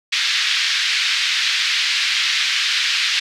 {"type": "band-pass noise", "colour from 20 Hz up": "white", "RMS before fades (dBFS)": -19, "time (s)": [0.12, 3.2], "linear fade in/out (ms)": 10, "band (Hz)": [1700, 4500], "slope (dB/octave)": 24, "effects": []}